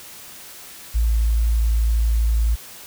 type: tone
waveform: sine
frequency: 56 Hz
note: A1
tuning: 31 cents sharp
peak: -15 dBFS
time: 0.94-2.56 s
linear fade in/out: 20 ms
effects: white hiss -40 dBFS RMS until 2.86 s